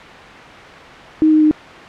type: tone with pitch steps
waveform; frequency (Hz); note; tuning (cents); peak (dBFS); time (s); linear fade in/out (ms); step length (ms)
sine; 312.5 / 309.4 / 306.4; D#4 / D#4 / D#4; +8 / -10 / -27; -8; 1.22-1.511; 0; 97
effects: white hiss -34 dBFS RMS until 1.88 s + low-pass 2000 Hz 12 dB/octave